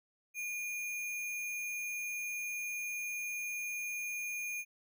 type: tone with sample-and-hold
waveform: sine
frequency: 2425 Hz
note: D#7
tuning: 45 cents flat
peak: -36 dBFS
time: 0.34-4.65 s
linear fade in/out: 50 ms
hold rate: 8820 Hz
effects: none